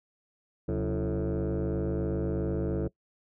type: tone with frequency modulation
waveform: sine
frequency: 130.81 Hz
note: C3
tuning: in tune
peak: -24 dBFS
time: 0.68-2.88 s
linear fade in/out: 10 ms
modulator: 103 Hz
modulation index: 3.6
effects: noise-tail reverb RT60 0.1 s tail -22 dB re dry + tanh soft clip ceiling -26 dBFS